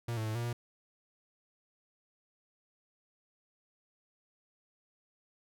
45% pulse tone with pitch steps, 117.8 / 110.2 / 109.1 / 118.2 / 119.2 Hz, A#2 / A2 / A2 / A#2 / A#2, +19 / +3 / -14 / +24 / +39 cents, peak -33 dBFS, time 0.08-0.53 s, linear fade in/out 5 ms, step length 90 ms, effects none

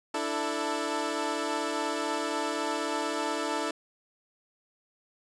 15% pulse chord, D suspended second, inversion none, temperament equal with one note detuned, 293.7 / 329.6 / 442.3 Hz, D4 / E4 / A4, 0 / 0 / +9 cents, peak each -27 dBFS, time 0.14-3.71 s, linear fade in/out 5 ms, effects resampled to 22050 Hz

